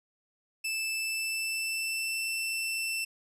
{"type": "tone with pitch glide", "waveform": "sawtooth", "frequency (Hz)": [2637, 2672], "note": ["E7", "E7"], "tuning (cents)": [0, 23], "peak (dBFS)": -27, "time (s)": [0.64, 3.05], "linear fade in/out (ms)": 10, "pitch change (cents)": 23, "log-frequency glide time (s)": [0.92, 2.27], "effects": ["resampled to 32000 Hz"]}